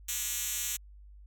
5% pulse tone with high-pass filter, 240.9 Hz, B3, 43 cents flat, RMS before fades -34 dBFS, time 0.08-0.77 s, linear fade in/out 10 ms, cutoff 6000 Hz, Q 0.91, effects added 50 Hz sine -49 dBFS peak until 1.26 s

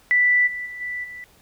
sine tone with level steps, 1975 Hz, B6, in tune, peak -14 / -27 / -32 / -26 / -34 dBFS, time 0.11-1.24 s, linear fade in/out 0 ms, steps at 0.46 / 0.65 / 0.8 / 1.03 s, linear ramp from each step 20 ms, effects pink hiss -55 dBFS RMS until 1.41 s

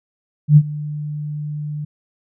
sine tone with ADSR envelope, 149.2 Hz, D3, 28 cents sharp, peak -3 dBFS, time 0.48-1.85 s, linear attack 86 ms, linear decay 55 ms, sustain -20 dB, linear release 8 ms, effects none

